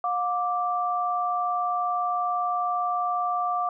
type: tone pair together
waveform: sine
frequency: 715 / 1172.6 Hz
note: F5 / D6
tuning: +41 / -3 cents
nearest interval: major sixth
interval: 856 cents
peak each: -26 dBFS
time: 0.04-3.69 s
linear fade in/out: 2 ms
effects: none